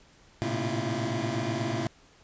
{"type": "tone cluster", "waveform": "25% pulse", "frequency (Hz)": [110.1, 118.4, 134.3, 323.7, 345.5], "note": ["A2", "A#2", "C3", "E4", "F4"], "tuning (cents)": [2, 27, 46, -31, -19], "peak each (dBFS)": -31, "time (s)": [0.42, 1.87], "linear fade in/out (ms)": 0, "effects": ["pink hiss -58 dBFS RMS until 2.23 s", "resampled to 16000 Hz"]}